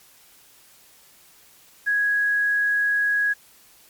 sine tone with quantisation, 1661.2 Hz, G#6, in tune, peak -18 dBFS, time 1.86-3.34 s, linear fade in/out 20 ms, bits 8, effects white hiss -53 dBFS RMS until 3.89 s + MP3 96 kbps

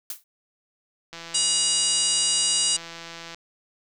blue noise with exponential decay, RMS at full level -28 dBFS, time 0.1-0.24 s, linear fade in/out 2 ms, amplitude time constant 29 ms
click train, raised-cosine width 0.2 ms, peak -21 dBFS, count 371, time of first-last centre 1.13-3.346 s, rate 167 Hz
harmonic tone, 959 Hz, A#5, 49 cents sharp, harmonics 3 / 4 / 5 / 6 / 7 / 8 / 9 / 10, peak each -27 / -30 / -26 / -30 / -30 / -27 / -28 / -32 dBFS, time 1.34-2.77 s, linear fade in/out 10 ms
effects none

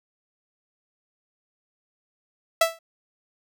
sawtooth tone with exponential decay, 659.3 Hz, E5, in tune, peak -9 dBFS, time 2.61-2.79 s, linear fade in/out 5 ms, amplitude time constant 37 ms, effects none

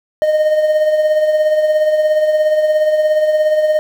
triangle tone with tremolo, 615 Hz, D#5, 20 cents flat, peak -6 dBFS, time 0.22-3.79 s, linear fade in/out 0 ms, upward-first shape triangle, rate 17 Hz, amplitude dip 55%, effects 7-bit

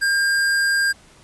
square tone, 1605 Hz, G6, 40 cents sharp, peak -17 dBFS, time 0.01-0.93 s, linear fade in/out 20 ms, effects pink hiss -50 dBFS RMS until 1.23 s + resampled to 24000 Hz

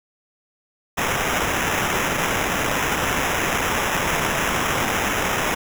blue noise with sample-and-hold, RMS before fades -22 dBFS, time 0.97-5.55 s, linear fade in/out 10 ms, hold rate 4410 Hz, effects none

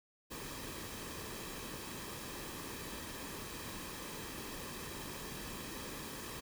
pink noise with comb filter, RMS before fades -45 dBFS, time 0.3-6.41 s, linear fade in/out 20 ms, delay 1.4 ms, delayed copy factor -0.5, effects none

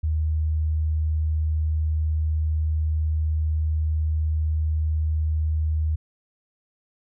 sine tone, 77.9 Hz, D#2, 3 cents sharp, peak -20 dBFS, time 0.03-5.96 s, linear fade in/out 10 ms, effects none

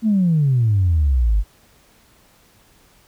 sine exponential sweep, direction down, 229.3 to 47.13 Hz, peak -12 dBFS, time 0.02-1.44 s, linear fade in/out 50 ms, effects tanh soft clip ceiling -9 dBFS + pink hiss -54 dBFS RMS until 3.07 s

